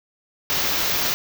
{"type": "band-stop noise", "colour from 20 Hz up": "white", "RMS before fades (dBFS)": -22, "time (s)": [0.5, 1.14], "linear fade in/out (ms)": 0, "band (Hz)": [6500, 14000], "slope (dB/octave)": 48, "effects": []}